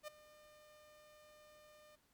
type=tone with ADSR envelope; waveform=sawtooth; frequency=604 Hz; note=D5; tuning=48 cents sharp; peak=-39 dBFS; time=0.03-1.96 s; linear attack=46 ms; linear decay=10 ms; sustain=-18 dB; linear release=12 ms; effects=pink hiss -75 dBFS RMS until 2.13 s + MP3 96 kbps